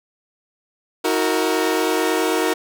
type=tone cluster; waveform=sawtooth; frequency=319.6 / 368.8 / 461.6 Hz; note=D#4 / F#4 / A#4; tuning=+47 / -6 / -17 cents; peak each=-18 dBFS; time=1.04-2.54 s; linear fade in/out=10 ms; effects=none